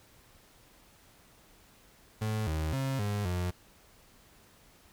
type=tone with pitch steps; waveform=35% pulse; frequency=108.6 / 78.3 / 134.4 / 103 / 89.3 Hz; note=A2 / D#2 / C3 / G#2 / F2; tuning=-22 / +11 / +47 / -14 / +39 cents; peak=-28 dBFS; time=2.21-3.51 s; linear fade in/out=10 ms; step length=260 ms; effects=pink hiss -60 dBFS RMS until 4.92 s